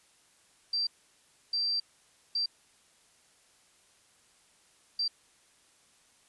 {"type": "tone bursts at uneven times", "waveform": "sine", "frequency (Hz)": 4699, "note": "D8", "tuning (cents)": 0, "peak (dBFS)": -27, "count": 4, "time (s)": [[0.73, 0.87], [1.53, 1.8], [2.35, 2.46], [4.99, 5.08]], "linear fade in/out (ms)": 5, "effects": ["white hiss -64 dBFS RMS until 6.28 s", "resampled to 24000 Hz"]}